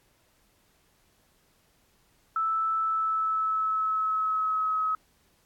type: tone with pitch glide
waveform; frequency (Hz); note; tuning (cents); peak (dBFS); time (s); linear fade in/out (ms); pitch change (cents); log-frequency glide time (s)
sine; 1316 to 1277.8; E6 to D#6; -3 to +46; -24; 2.36-4.95; 2; -51; 2.78-4.77
effects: pink hiss -66 dBFS RMS until 5.45 s + AAC 64 kbps